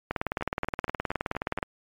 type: two click trains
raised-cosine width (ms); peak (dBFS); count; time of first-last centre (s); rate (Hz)
0.5; -12 / -21; 30 / 6; 0.11-1.628 / 0.41-1.586; 19.1 / 4.25
effects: MP3 96 kbps